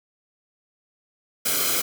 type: noise with comb filter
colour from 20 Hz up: white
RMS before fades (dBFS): -23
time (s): 1.45-1.82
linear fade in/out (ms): 10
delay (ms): 1.1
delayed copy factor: -0.7
effects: none